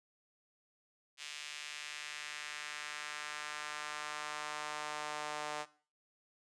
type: tone with high-pass filter sweep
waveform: sawtooth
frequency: 150 Hz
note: D3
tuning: 37 cents sharp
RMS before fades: -43 dBFS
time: 1.17-5.66 s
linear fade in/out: 50 ms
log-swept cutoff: 2800 to 710 Hz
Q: 1.3
effects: noise-tail reverb RT60 0.4 s tail -17 dB re dry + resampled to 22050 Hz